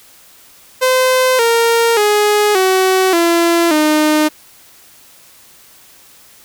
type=tone with pitch steps; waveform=sawtooth; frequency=514 / 463.2 / 417.5 / 376.3 / 339.1 / 305.6 Hz; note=C5 / A#4 / G#4 / F#4 / E4 / D#4; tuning=-31 / -11 / +9 / +29 / +49 / -31 cents; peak=-6 dBFS; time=0.81-4.29 s; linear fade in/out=20 ms; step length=580 ms; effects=white hiss -44 dBFS RMS until 6.44 s